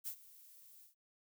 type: noise with ADSR envelope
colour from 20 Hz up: violet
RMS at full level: -41 dBFS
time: 0.04-0.95 s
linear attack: 32 ms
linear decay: 81 ms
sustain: -19 dB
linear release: 120 ms
effects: none